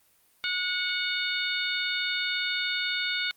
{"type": "harmonic tone with a mistuned harmonic", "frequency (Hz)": 728, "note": "F#5", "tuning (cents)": -28, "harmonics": [2, 3, 4, 5, 6], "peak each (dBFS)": [-32, -32, -36, -32, -36], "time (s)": [0.44, 3.31], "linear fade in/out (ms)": 0, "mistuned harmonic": 3, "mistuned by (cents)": 27, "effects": ["white hiss -64 dBFS RMS until 3.36 s", "Opus 32 kbps"]}